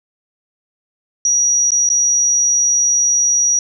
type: tone with dropouts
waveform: sine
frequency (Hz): 5780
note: F#8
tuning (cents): -41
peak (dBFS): -11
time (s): 1.25-3.59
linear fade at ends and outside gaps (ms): 2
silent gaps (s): 1.706-1.718 / 1.891-1.9
effects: none